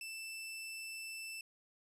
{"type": "tone", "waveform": "sawtooth", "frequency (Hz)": 2653, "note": "E7", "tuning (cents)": 10, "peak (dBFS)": -40, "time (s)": [0.01, 1.41], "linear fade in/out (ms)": 2, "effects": ["resampled to 32000 Hz", "13-bit"]}